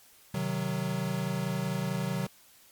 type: chord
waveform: square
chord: C diminished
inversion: none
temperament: equal with one note detuned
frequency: 130.81 / 155.56 / 186.61 Hz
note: C3 / Eb3 / Gb3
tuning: 0 / 0 / +15 cents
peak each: -35 / -35 / -33 dBFS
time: 0.34-2.27 s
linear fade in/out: 5 ms
effects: white hiss -58 dBFS RMS until 2.71 s + MP3 96 kbps